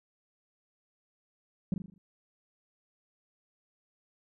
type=tone with echo; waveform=sine; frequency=185.6 Hz; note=F#3; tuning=6 cents sharp; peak=-23 dBFS; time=1.72-1.74 s; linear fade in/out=2 ms; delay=40 ms; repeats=6; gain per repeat=-6 dB; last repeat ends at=1.98 s; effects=tanh soft clip ceiling -23 dBFS